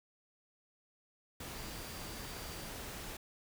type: tone in noise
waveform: sine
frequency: 4699 Hz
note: D8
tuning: in tune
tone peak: -56 dBFS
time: 1.55-2.69 s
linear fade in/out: 5 ms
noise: pink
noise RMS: -45 dBFS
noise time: 1.4-3.17 s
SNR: -14 dB
effects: none